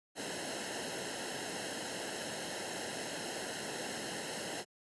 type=noise with comb filter; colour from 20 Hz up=pink; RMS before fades=-40 dBFS; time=0.15-4.65 s; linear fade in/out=50 ms; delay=0.85 ms; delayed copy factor=-0.75; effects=high-pass 150 Hz 12 dB/octave + resampled to 24000 Hz